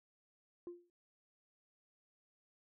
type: tone with exponential decay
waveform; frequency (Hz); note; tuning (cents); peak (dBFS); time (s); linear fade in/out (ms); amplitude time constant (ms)
sine; 349.2; F4; 0; -39; 0.67-0.9; 1; 49
effects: tanh soft clip ceiling -41 dBFS